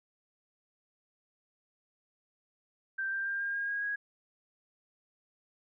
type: tone with pitch steps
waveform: sine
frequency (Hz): 1568 / 1581.6 / 1595.4 / 1609.3 / 1623.3 / 1637.4 / 1651.7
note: G6 / G6 / G6 / G6 / G#6 / G#6 / G#6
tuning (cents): 0 / +15 / +30 / +45 / -40 / -25 / -10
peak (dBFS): -31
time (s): 2.98-3.96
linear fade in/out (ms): 10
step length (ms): 140
effects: none